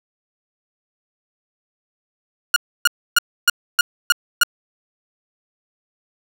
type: tone bursts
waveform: sawtooth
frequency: 1431 Hz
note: F6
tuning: 42 cents sharp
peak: -6 dBFS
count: 7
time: 2.54-4.434 s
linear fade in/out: 2 ms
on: 22 ms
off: 290 ms
effects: none